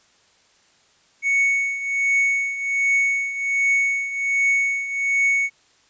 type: tone with tremolo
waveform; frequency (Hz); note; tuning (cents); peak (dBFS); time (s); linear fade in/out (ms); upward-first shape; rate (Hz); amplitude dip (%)
triangle; 2220; C#7; +2; -13; 1.22-5.5; 50; triangle; 1.3; 75
effects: white hiss -58 dBFS RMS until 5.89 s + resampled to 16000 Hz